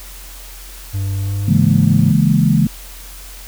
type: tone with pitch glide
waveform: triangle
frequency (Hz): 97.7 to 107.78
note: G2 to A2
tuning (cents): -5 to -35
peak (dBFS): -15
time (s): 0.93-2.12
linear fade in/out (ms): 20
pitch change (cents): +170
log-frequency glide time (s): 1.19-1.99
type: chord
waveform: sine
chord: A# half-diminished seventh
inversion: first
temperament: equal with one note detuned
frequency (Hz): 139.72 / 164.81 / 207.7 / 233.1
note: C#3 / E3 / G#3 / A#3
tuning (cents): +14 / 0 / 0 / 0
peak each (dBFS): -15 / -14 / -15 / -19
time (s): 1.48-2.67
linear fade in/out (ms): 5
effects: added 44 Hz sine -34 dBFS peak until 3.47 s + white hiss -37 dBFS RMS until 3.47 s